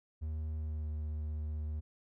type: tone with pitch glide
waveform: triangle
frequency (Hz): 77.78 to 76.31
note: D#2 to D#2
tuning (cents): 0 to -33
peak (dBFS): -33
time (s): 0.21-1.81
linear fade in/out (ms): 20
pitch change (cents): -33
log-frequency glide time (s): 0.56-0.88
effects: none